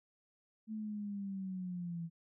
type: linear sweep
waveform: sine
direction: down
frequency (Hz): 220 to 164.81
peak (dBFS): -38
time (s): 0.67-2.1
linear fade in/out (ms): 50
effects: none